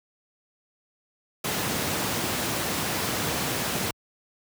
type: high-pass noise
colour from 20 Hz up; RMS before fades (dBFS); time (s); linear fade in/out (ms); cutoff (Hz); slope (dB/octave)
pink; -28; 1.44-3.91; 5; 100; 12
effects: high-pass 60 Hz 12 dB/octave